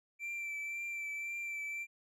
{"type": "tone with vibrato", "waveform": "triangle", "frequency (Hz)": 2342, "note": "D7", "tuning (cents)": -5, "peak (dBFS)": -36, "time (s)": [0.19, 1.87], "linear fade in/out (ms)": 50, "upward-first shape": "triangle", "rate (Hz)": 1.9, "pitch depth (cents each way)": 25, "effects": []}